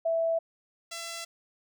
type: tone pair in turn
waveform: sine / 5% pulse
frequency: 659.3 / 672.4 Hz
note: E5 / E5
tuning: 0 / +34 cents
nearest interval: unison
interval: 34 cents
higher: second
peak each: -24 / -25 dBFS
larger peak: first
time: 0.05-0.39 / 0.91-1.25 s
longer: neither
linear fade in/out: 10 ms
effects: none